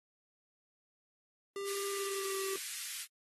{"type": "tone with pitch glide", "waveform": "square", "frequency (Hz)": [397.3, 387.3], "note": ["G4", "G4"], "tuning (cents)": [23, -21], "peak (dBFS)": -38, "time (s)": [1.56, 2.56], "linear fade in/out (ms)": 2, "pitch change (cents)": -44, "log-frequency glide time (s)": [1.92, 2.39]}
{"type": "high-pass noise", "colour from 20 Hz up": "white", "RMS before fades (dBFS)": -41, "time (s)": [1.64, 3.07], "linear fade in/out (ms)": 50, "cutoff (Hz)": 1600, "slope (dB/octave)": 24}
{"effects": ["AAC 32 kbps"]}